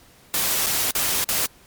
white noise with dropouts, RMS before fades -22 dBFS, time 0.34-1.46 s, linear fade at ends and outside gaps 0 ms, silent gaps 0.662-0.667 / 0.909-0.952 / 1.241-1.289 s, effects pink hiss -52 dBFS RMS until 1.66 s + MP3 96 kbps

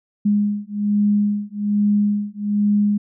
sine beating tone pair, 205.7 / 206.9 Hz, G#3 / G#3, -16 / -6 cents, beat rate 1.2 Hz, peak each -19 dBFS, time 0.25-2.98 s, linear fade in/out 10 ms, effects none

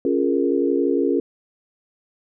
sine chord, Bb minor seventh, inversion first, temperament equal, 277.2 / 349.2 / 415.3 / 466.2 Hz, Db4 / F4 / Ab4 / Bb4, 0 / 0 / 0 / 0 cents, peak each -21 / -22 / -23 / -24 dBFS, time 0.05-1.2 s, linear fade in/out 2 ms, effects none

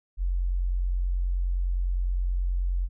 sine tone, 44.81 Hz, F1, 45 cents sharp, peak -23 dBFS, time 0.17-2.89 s, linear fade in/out 50 ms, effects none

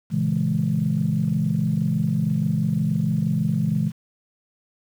sine chord, A# half-diminished seventh, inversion none, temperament equal with one note detuned, 116.54 / 138.59 / 164.81 / 209.6 Hz, A#2 / C#3 / E3 / G#3, 0 / 0 / 0 / +16 cents, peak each -28 / -25 / -22 / -24 dBFS, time 0.1-3.92 s, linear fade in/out 50 ms, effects tanh soft clip ceiling -10 dBFS + 8-bit

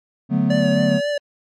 triangle chord, B minor seventh, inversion first, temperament equal, 146.83 / 185 / 220 / 246.9 Hz, D3 / F#3 / A3 / B3, 0 / 0 / 0 / 0 cents, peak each -20 / -19 / -18 / -19 dBFS, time 0.29-1.01 s, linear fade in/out 50 ms
square tone with vibrato, 577 Hz, D5, 31 cents flat, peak -20 dBFS, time 0.5-1.18 s, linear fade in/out 5 ms, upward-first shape triangle, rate 3.8 Hz, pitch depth 36 cents each way
effects low-pass 5000 Hz 12 dB/octave + MP3 64 kbps

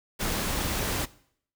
pink noise, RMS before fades -29 dBFS, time 0.19-1.06 s, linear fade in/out 20 ms, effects noise-tail reverb RT60 0.6 s tail -19 dB re dry

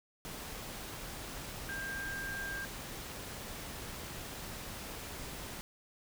sine tone in noise, 1594 Hz, G6, 28 cents sharp, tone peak -38 dBFS, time 1.69-2.65 s, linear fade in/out 0 ms, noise pink, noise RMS -44 dBFS, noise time 0.25-5.61 s, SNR +3 dB, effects none

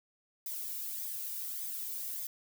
violet noise with flanger, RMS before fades -39 dBFS, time 0.46-2.27 s, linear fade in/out 2 ms, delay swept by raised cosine 0.7 to 1.56 ms, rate 1.7 Hz, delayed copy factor -0.5, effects none

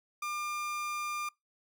30% pulse tone, 1200 Hz, D6, 37 cents sharp, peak -31 dBFS, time 0.22-1.29 s, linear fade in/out 5 ms, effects noise-tail reverb RT60 0.2 s tail -25 dB re dry

